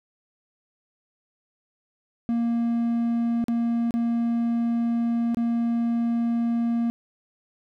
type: tone with dropouts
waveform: triangle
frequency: 233.7 Hz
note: A#3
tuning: 5 cents sharp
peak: -19 dBFS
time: 2.29-6.9 s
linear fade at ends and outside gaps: 0 ms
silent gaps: 3.441-3.483 / 3.908-3.94 / 5.346-5.371 s
effects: none